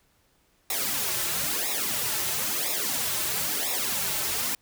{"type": "noise with flanger", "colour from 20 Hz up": "white", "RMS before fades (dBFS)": -28, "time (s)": [0.7, 4.55], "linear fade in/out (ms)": 2, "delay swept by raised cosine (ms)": [0.65, 4.25], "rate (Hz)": 1, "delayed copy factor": -0.95, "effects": ["pink hiss -66 dBFS RMS until 4.61 s"]}